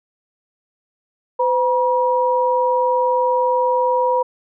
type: tone pair together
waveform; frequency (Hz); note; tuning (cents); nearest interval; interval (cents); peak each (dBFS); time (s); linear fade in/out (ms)
sine; 508.5 / 960; C5 / B5; -50 / -49; major seventh; 1101; -17; 1.39-4.23; 10
effects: none